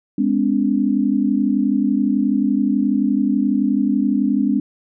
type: tone cluster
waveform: sine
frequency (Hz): 207.3 / 254.1 / 285.8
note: G#3 / B3 / D4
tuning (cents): -3 / +49 / -47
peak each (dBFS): -19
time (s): 0.18-4.6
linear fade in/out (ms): 5
effects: none